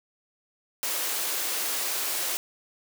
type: high-pass noise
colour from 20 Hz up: white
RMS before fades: -29 dBFS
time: 0.83-2.37 s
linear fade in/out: 0 ms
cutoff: 310 Hz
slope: 24 dB/octave
effects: none